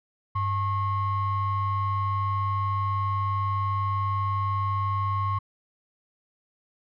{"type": "ring-modulated tone", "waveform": "triangle", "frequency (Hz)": 493.9, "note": "B4", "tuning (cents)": 0, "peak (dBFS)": -18, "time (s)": [0.35, 5.39], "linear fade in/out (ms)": 10, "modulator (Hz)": 593, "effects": ["tanh soft clip ceiling -15 dBFS", "resampled to 11025 Hz"]}